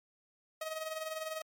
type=tone with tremolo; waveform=sawtooth; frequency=632 Hz; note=D#5; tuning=27 cents sharp; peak=-31 dBFS; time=0.61-1.42 s; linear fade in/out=5 ms; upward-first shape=sine; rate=20 Hz; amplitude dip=60%; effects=MP3 96 kbps